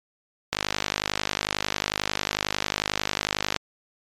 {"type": "click train", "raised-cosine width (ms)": 0.2, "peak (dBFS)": -5, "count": 156, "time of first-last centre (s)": [0.53, 3.563], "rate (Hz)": 51.1, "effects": ["MP3 96 kbps"]}